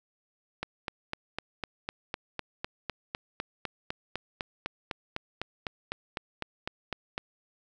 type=click train; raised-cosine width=0.3 ms; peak=-16 dBFS; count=27; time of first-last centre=0.63-7.179 s; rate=3.97 Hz; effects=none